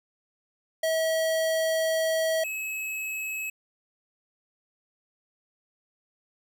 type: tone pair in turn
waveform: square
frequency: 644 / 2576 Hz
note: E5 / E7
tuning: -41 / -41 cents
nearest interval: 2 octaves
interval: 2400 cents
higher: second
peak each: -24 / -31 dBFS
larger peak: first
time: 0.83-2.44 / 2.44-3.5 s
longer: first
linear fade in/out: 5 ms
effects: none